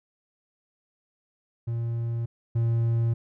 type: tone pair in turn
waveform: triangle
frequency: 116.54 / 115.8 Hz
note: A#2 / A#2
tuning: 0 / -11 cents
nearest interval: unison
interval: 11 cents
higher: first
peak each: -24 / -19 dBFS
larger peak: second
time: 1.67-2.26 / 2.55-3.14 s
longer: neither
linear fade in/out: 10 ms
effects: none